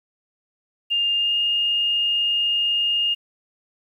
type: tone with pitch glide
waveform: sine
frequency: 2810 to 2834 Hz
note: F7 to F7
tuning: +10 to +25 cents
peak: -18 dBFS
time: 0.9-3.15 s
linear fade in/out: 20 ms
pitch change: +15 cents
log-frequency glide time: 1.16-1.35 s
effects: 9-bit